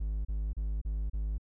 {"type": "tone bursts", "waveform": "triangle", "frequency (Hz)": 52.1, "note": "G#1", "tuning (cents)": 6, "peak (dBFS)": -28, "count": 5, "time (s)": [0, 1.382], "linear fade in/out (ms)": 10, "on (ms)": 250, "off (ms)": 33, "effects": []}